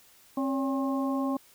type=harmonic tone with a mistuned harmonic; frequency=268 Hz; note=C4; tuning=42 cents sharp; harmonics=1 / 2 / 3 / 4; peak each=-27 / -35 / -38 / -36 dBFS; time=0.37-1.37 s; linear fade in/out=5 ms; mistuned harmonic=2; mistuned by=+90 cents; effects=white hiss -58 dBFS RMS until 1.54 s